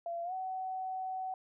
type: tone with pitch glide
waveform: sine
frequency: 682 to 752.4 Hz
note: F5 to F#5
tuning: -41 to +29 cents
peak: -35 dBFS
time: 0.06-1.34 s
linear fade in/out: 2 ms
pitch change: +170 cents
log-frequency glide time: 0.24-0.33 s
effects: none